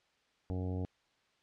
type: harmonic tone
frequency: 92 Hz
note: F#2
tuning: 9 cents flat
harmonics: 1 / 2 / 3 / 4 / 5 / 6 / 7 / 8 / 9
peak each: -35 / -42 / -42 / -49 / -46 / -54 / -53 / -55 / -57 dBFS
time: 0.5-0.85 s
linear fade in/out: 0 ms
effects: white hiss -72 dBFS RMS until 1.42 s + low-pass 4000 Hz 12 dB/octave